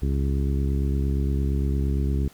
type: harmonic tone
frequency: 68.7 Hz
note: C#2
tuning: 15 cents flat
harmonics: 1 / 2 / 3 / 4 / 5 / 6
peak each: -22 / -28 / -32 / -34 / -36 / -38 dBFS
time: 0.02-2.28 s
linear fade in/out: 5 ms
effects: pink hiss -53 dBFS RMS until 2.33 s